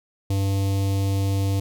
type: tone with notch filter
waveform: square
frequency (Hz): 98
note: G2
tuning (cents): 0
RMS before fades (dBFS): -22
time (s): 0.3-1.6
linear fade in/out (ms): 5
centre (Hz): 1500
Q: 0.6
effects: 10-bit